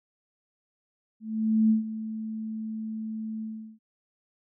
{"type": "tone with ADSR envelope", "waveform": "sine", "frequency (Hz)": 219.5, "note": "A3", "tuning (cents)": -4, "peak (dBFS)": -17, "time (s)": [1.2, 3.79], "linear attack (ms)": 500, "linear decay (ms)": 130, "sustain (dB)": -14, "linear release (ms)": 370, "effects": []}